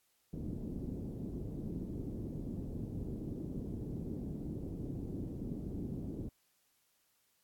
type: low-pass noise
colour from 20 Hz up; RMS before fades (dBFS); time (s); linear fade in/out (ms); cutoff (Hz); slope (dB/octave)
white; -41; 0.33-6.29; 5; 320; 24
effects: white hiss -75 dBFS RMS until 7.43 s + AAC 64 kbps